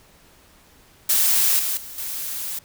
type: noise with level steps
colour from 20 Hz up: blue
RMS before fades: -18 / -24 / -37 / -29 dBFS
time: 1.09-2.59 s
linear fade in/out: 5 ms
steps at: 1.59 / 1.77 / 1.98 s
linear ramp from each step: 2 ms
effects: pink hiss -53 dBFS RMS until 2.64 s